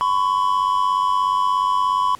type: tone pair together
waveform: triangle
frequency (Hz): 1009 / 1105.9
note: B5 / C#6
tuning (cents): +37 / -4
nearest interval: major second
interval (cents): 159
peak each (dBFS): -16 / -19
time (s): 0.01-2.15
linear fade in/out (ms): 0
effects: pink hiss -47 dBFS RMS until 2.19 s + low-pass 12000 Hz 12 dB/octave